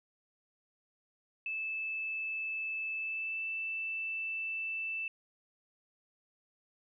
sine tone with pitch glide, 2624 to 2650 Hz, E7 to E7, -9 to +9 cents, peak -34 dBFS, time 1.46-5.08 s, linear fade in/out 2 ms, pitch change +18 cents, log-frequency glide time 2.95-3.45 s, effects none

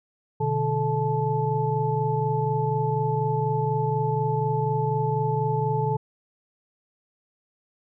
sine tone cluster, 125.5 / 149.6 / 433.8 / 870 Hz, B2 / D3 / A4 / A5, +28 / +32 / -25 / -20 cents, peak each -27 dBFS, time 0.4-5.97 s, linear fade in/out 10 ms, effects none

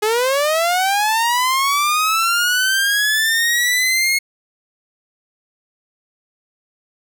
sawtooth linear sweep, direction up, 415.3 to 2171 Hz, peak -11 dBFS, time 0.02-4.19 s, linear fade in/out 10 ms, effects none

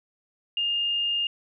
sine tone, 2823 Hz, F7, 18 cents sharp, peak -23 dBFS, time 0.57-1.27 s, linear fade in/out 2 ms, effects none

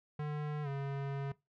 square tone with pitch glide, 149.5 to 138.69 Hz, D3 to C#3, +31 to +1 cents, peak -36 dBFS, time 0.19-1.32 s, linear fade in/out 5 ms, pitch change -130 cents, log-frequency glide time 0.63-0.68 s, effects noise-tail reverb RT60 0.2 s tail -20 dB re dry + low-pass 2000 Hz 12 dB/octave

